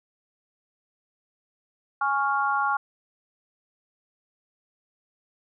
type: chord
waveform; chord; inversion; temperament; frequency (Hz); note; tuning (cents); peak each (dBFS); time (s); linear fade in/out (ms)
sine; Db major; second; equal; 830.6 / 1108.7 / 1396.9; Ab5 / Db6 / F6; 0 / 0 / 0; -26; 2.01-2.77; 5
effects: none